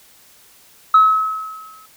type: tone with exponential decay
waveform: sine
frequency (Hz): 1287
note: E6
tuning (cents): -42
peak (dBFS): -4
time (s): 0.94-1.86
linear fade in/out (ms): 5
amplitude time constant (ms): 200
effects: tanh soft clip ceiling -3 dBFS + white hiss -49 dBFS RMS until 1.96 s